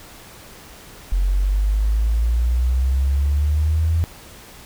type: exponential sweep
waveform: sine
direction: up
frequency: 44.79 to 83.7 Hz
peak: -15 dBFS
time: 1.12-4.04 s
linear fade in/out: 0 ms
effects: pink hiss -42 dBFS RMS until 4.65 s